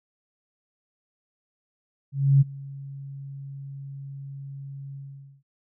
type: tone with ADSR envelope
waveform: sine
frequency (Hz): 138.2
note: C#3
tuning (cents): -5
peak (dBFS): -12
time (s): 2.12-5.43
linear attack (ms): 290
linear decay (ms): 22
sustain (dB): -23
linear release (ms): 480
effects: none